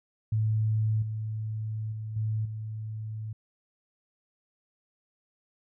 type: tone with level steps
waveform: sine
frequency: 109 Hz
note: A2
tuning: 16 cents flat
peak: -23 / -30 / -33 / -26 / -33 dBFS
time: 0.32-3.33 s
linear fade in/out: 5 ms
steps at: 1.02 / 1.92 / 2.16 / 2.45 s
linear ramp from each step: 5 ms
effects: none